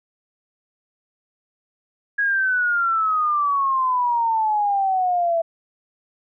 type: exponential sweep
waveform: sine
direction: down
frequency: 1661 to 659 Hz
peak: -17 dBFS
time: 2.18-5.42 s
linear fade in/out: 10 ms
effects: none

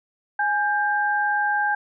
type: tone pair together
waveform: sine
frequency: 830.6 / 1584.4 Hz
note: G#5 / G6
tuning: 0 / +18 cents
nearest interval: major seventh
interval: 1118 cents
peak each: -22 dBFS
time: 0.39-1.75 s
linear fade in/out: 5 ms
effects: none

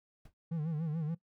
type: noise with exponential decay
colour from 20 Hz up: brown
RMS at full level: -46 dBFS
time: 0.25-0.34 s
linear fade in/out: 5 ms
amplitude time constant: 18 ms
type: tone with vibrato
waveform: triangle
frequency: 158.1 Hz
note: D#3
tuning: 28 cents sharp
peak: -30 dBFS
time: 0.51-1.15 s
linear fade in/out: 10 ms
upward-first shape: sine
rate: 6.9 Hz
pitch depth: 110 cents each way
effects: noise-tail reverb RT60 0.1 s tail -19 dB re dry

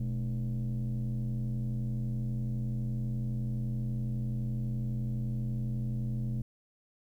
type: tone with frequency modulation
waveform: sine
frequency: 122.5 Hz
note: B2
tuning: 14 cents flat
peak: -28 dBFS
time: 0-6.42 s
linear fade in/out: 5 ms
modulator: 91.9 Hz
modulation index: 0.84
effects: tanh soft clip ceiling -28 dBFS + 11-bit

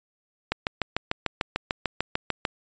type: click train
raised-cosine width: 0.3 ms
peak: -8 dBFS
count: 14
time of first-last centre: 0.52-2.452 s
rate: 6.73 Hz
effects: resampled to 16000 Hz

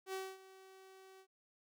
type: tone with ADSR envelope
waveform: sawtooth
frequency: 381.1 Hz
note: G4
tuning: 49 cents flat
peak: -35 dBFS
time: 0.06-1.27 s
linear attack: 74 ms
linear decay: 240 ms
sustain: -18 dB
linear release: 73 ms
effects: none

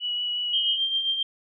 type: tone with vibrato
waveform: sine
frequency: 2933 Hz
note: F#7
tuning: 16 cents flat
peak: -25 dBFS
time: 0-0.79 s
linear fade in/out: 50 ms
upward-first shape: sine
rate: 5.6 Hz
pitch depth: 10 cents each way
type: tone with tremolo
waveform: sine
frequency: 3172 Hz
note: G7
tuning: 20 cents sharp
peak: -20 dBFS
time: 0.53-1.23 s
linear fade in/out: 5 ms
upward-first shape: triangle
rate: 7.5 Hz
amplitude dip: 60%
effects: none

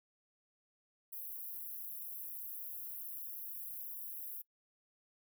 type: high-pass noise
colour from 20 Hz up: white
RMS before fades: -45 dBFS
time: 1.12-4.42 s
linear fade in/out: 10 ms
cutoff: 11000 Hz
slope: 96 dB/octave
effects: noise-tail reverb RT60 0.1 s tail -22 dB re dry

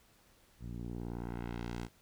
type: tone with low-pass filter sweep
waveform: 10% pulse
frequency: 58.8 Hz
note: A#1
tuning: 16 cents sharp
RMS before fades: -41 dBFS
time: 0.59-1.89 s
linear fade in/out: 50 ms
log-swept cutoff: 140 to 11000 Hz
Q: 0.76
effects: pink hiss -66 dBFS RMS until 2.01 s

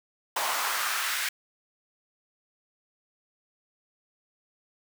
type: noise with high-pass filter sweep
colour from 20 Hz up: pink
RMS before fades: -29 dBFS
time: 0.36-1.29 s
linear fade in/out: 5 ms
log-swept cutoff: 820 to 1800 Hz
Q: 2
effects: none

